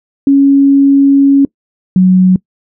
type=tone pair in turn; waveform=sine; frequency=277.2 / 185.01 Hz; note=C#4 / F#3; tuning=0 / 0 cents; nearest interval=perfect fifth; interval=700 cents; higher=first; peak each=-3 dBFS; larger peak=neither; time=0.27-1.45 / 1.96-2.36 s; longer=first; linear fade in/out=2 ms; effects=noise-tail reverb RT60 0.1 s tail -23 dB re dry